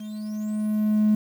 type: tone with level ramp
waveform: triangle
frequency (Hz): 212.9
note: G#3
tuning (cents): +43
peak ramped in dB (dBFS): -31 to -12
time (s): 0-1.15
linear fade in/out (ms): 5
effects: tanh soft clip ceiling -12 dBFS + 8-bit